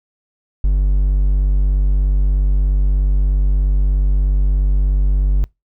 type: tone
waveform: triangle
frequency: 48.42 Hz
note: G1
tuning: 21 cents flat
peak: -9 dBFS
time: 0.64-5.44 s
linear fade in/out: 0 ms
effects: noise-tail reverb RT60 0.2 s tail -25 dB re dry